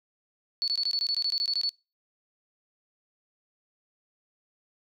sine tone bursts, 4435 Hz, C#8, in tune, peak -24 dBFS, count 14, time 0.62-1.692 s, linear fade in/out 0 ms, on 58 ms, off 20 ms, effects noise-tail reverb RT60 0.3 s tail -26 dB re dry

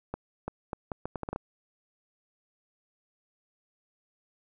accelerating click train, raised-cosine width 1 ms, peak -19 dBFS, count 10, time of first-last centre 0.14-1.361 s, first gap 340 ms, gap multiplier 0.74, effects none

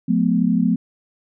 sine tone cluster, 178.2 / 216.3 / 248.9 Hz, F3 / A3 / B3, +35 / -29 / +14 cents, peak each -19 dBFS, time 0.08-0.76 s, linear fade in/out 10 ms, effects none

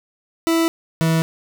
40% pulse tone pair in turn, 329.6 / 162.63 Hz, E4 / E3, 0 / -23 cents, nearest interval octave, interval 1223 cents, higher first, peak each -14 dBFS, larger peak neither, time 0.47-0.68 / 1.01-1.22 s, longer neither, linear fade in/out 0 ms, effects none

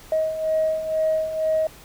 sine beating tone pair, 630 / 632.1 Hz, D#5 / D#5, +21 / +27 cents, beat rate 2.1 Hz, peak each -26 / -20 dBFS, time 0.12-1.67 s, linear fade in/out 2 ms, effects tanh soft clip ceiling -13 dBFS + pink hiss -46 dBFS RMS until 1.84 s

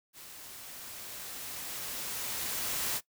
white noise with level ramp, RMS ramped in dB -49 to -32 dBFS, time 0.13-3.01 s, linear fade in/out 50 ms, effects noise-tail reverb RT60 0.1 s tail -19 dB re dry

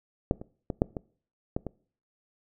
clicks, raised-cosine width 2 ms, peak -9 / -26 / -17 / -8 / -19 / -15 / -20 dBFS, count 7, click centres 0.311 / 0.415 / 0.702 / 0.819 / 0.968 / 1.565 / 1.667 s, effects noise-tail reverb RT60 0.5 s tail -23 dB re dry

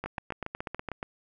two click trains, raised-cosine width 0.5 ms, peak -19 / -19 dBFS, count 8 / 8, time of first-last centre 0.06-0.917 / 0.04-1.029 s, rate 8.17 / 7.08 Hz, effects none

